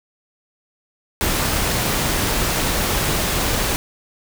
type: noise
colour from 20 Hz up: pink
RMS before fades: -20 dBFS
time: 1.21-3.76 s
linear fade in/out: 0 ms
effects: none